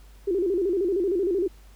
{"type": "tone with vibrato", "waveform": "sine", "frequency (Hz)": 370.8, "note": "F#4", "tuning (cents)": 4, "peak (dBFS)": -21, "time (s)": [0.27, 1.48], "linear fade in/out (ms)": 10, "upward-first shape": "square", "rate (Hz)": 13, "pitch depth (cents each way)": 120, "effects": ["added 50 Hz sine -47 dBFS peak until 1.75 s", "pink hiss -58 dBFS RMS until 1.75 s"]}